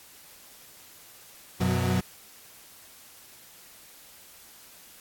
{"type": "tone cluster", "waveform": "35% pulse", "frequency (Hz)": [93.4, 125, 183.6], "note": ["F#2", "B2", "F#3"], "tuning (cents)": [17, 21, -13], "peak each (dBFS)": -26, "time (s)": [1.6, 2.01], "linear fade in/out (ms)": 10, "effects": ["white hiss -51 dBFS RMS until 5 s", "AAC 64 kbps"]}